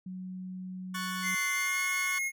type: tone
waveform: sine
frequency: 185 Hz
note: F#3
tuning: in tune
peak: -37 dBFS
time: 0.06-1.35 s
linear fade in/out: 5 ms
type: chord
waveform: sawtooth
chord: F# minor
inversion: second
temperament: equal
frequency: 1108.7 / 1480 / 1760 Hz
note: C#6 / F#6 / A6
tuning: 0 / 0 / 0 cents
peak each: -33 / -35 / -38 dBFS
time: 0.94-2.19 s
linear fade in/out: 10 ms
type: tone with pitch glide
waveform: square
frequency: 2084 to 2157 Hz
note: C7 to C#7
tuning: -7 to -48 cents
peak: -30 dBFS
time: 1.22-2.32 s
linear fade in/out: 50 ms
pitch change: +59 cents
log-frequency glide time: 1.52-1.82 s
effects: none